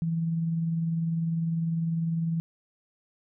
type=tone with tremolo; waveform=sine; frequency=164.81 Hz; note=E3; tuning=in tune; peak=-23 dBFS; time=0.02-2.4 s; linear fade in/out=0 ms; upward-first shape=triangle; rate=20 Hz; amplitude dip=40%; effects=none